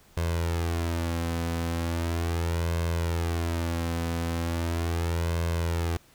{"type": "tone with flanger", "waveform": "sawtooth", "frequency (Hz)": 84, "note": "E2", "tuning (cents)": 33, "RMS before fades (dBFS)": -28, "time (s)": [0.17, 5.97], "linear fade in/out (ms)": 0, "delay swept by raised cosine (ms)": [1.9, 4], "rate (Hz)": 0.38, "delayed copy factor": 0.55, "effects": ["pink hiss -58 dBFS RMS until 6.14 s"]}